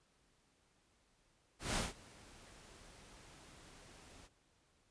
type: noise with ADSR envelope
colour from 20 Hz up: pink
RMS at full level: -35 dBFS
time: 1.59-4.29 s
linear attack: 170 ms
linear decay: 170 ms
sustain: -24 dB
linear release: 40 ms
effects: pink hiss -74 dBFS RMS until 4.9 s + resampled to 22050 Hz